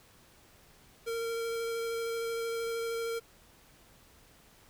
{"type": "tone with vibrato", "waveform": "square", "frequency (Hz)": 460, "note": "A#4", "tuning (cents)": -23, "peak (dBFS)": -33, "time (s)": [1.06, 3.2], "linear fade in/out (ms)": 20, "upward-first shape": "square", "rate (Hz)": 13, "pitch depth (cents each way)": 8, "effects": ["pink hiss -60 dBFS RMS until 4.69 s"]}